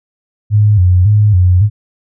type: tone with vibrato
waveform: sine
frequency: 97.5 Hz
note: G2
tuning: 9 cents flat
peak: -5 dBFS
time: 0.5-1.7 s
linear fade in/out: 50 ms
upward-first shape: square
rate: 1.8 Hz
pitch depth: 130 cents each way
effects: none